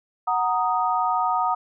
sine chord, D# minor, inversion first, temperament equal, 740 / 932.3 / 1244.5 Hz, F#5 / A#5 / D#6, 0 / 0 / 0 cents, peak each -24 dBFS, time 0.27-1.55 s, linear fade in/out 10 ms, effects none

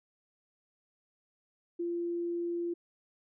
sine tone, 344 Hz, F4, 26 cents flat, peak -31 dBFS, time 1.79-2.74 s, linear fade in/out 10 ms, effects none

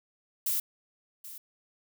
violet noise with echo, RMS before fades -29 dBFS, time 0.46-0.6 s, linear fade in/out 5 ms, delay 780 ms, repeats 1, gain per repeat -15 dB, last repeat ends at 1.38 s, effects none

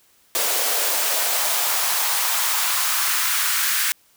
white noise with high-pass filter sweep, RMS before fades -21 dBFS, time 0.35-3.92 s, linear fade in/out 0 ms, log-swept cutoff 470 to 1600 Hz, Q 1.9, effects white hiss -58 dBFS RMS until 4.16 s

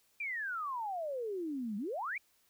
sine exponential two-way sweep, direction down then up, 2430 to 196 to 2430 Hz, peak -35 dBFS, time 0.2-2.18 s, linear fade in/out 5 ms, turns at 1.77 s, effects white hiss -71 dBFS RMS until 2.49 s

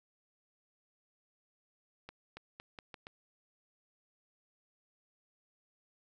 accelerating click train, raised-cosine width 0.3 ms, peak -30 dBFS, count 6, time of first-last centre 2.09-3.069 s, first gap 280 ms, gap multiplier 0.82, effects none

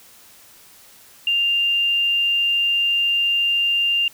sine tone, 2794 Hz, F7, in tune, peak -16 dBFS, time 1.27-4.08 s, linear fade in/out 2 ms, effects white hiss -48 dBFS RMS until 4.13 s

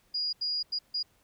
sine tone bursts at uneven times, 4872 Hz, D#8, 37 cents flat, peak -28 dBFS, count 4, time 0.14-0.33 / 0.41-0.63 / 0.72-0.79 / 0.94-1.03 s, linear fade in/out 10 ms, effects pink hiss -67 dBFS RMS until 1.23 s

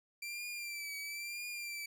sawtooth tone with vibrato, 2349 Hz, D7, in tune, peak -37 dBFS, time 0.22-1.86 s, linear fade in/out 5 ms, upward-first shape triangle, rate 1 Hz, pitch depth 61 cents each way, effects none

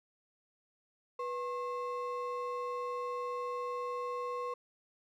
triangle ring-modulated tone, 784 Hz, G5, in tune, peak -30 dBFS, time 1.19-4.54 s, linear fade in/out 5 ms, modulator 293 Hz, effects none

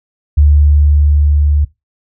sine tone with level ramp, 73.42 Hz, D2, in tune, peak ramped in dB -4 to -8 dBFS, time 0.37-1.65 s, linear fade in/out 10 ms, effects noise-tail reverb RT60 0.2 s tail -19 dB re dry

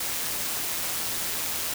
white noise with amplitude modulation, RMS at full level -28 dBFS, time 0-1.74 s, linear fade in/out 5 ms, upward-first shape sine, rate 165 Hz, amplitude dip 35%, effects none

